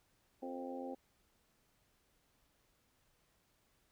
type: harmonic tone with a mistuned harmonic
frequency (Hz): 87.6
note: F2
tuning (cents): +6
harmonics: 3 / 4 / 5 / 6 / 7 / 8 / 9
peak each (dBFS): -45 / -51 / -52 / -46 / -59 / -58 / -49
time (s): 0.42-0.95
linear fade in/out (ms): 10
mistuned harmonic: 5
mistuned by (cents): +31
effects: pink hiss -75 dBFS RMS until 3.91 s